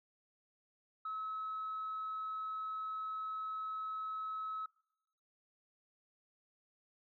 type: tone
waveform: sine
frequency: 1290 Hz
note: E6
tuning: 38 cents flat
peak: -37 dBFS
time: 1.05-4.66 s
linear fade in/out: 5 ms
effects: noise-tail reverb RT60 0.9 s tail -25 dB re dry + tanh soft clip ceiling -34 dBFS